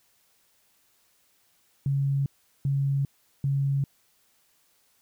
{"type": "tone bursts", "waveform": "sine", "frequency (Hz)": 138.59, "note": "C#3", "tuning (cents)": 0, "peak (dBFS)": -22, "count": 3, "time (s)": [1.86, 3.84], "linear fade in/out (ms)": 2, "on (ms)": 400, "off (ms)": 390, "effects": ["white hiss -66 dBFS RMS until 5.01 s"]}